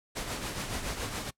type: noise with tremolo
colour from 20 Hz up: pink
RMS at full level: -33 dBFS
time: 0.15-1.31 s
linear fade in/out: 20 ms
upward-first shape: triangle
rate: 7.1 Hz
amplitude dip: 55%
effects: noise-tail reverb RT60 0.1 s tail -23 dB re dry + low-pass 11000 Hz 12 dB/octave